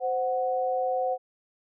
sine tone pair together, 519 / 739.5 Hz, C5 / F#5, -14 / -1 cents, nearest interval tritone, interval 613 cents, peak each -27 dBFS, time 0-1.18 s, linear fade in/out 50 ms, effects none

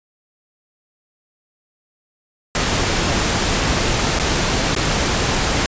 pink noise with dropouts, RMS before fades -18 dBFS, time 2.55-5.66 s, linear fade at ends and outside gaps 1 ms, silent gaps 4.189-4.197 / 4.751-4.763 s, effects resampled to 16000 Hz

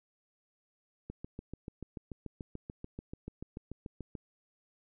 click train, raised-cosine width 3 ms, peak -28 dBFS, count 22, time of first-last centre 1.1-4.152 s, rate 6.88 Hz, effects none

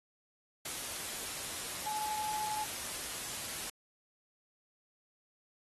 sine tone in noise, 855 Hz, A5, 50 cents flat, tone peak -36 dBFS, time 1.86-2.64 s, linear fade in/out 5 ms, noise white, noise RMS -40 dBFS, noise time 0.65-3.7 s, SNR +1 dB, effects AAC 32 kbps

